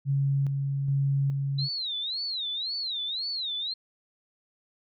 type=tone with tremolo; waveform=sine; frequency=138.59 Hz; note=C#3; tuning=in tune; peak=-22 dBFS; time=0.05-1.69 s; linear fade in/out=50 ms; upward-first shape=square; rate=1.2 Hz; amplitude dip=35%
type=tone with vibrato; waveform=sine; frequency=3951 Hz; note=B7; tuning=in tune; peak=-29 dBFS; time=1.58-3.74 s; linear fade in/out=10 ms; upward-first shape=sine; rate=1.9 Hz; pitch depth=220 cents each way
effects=none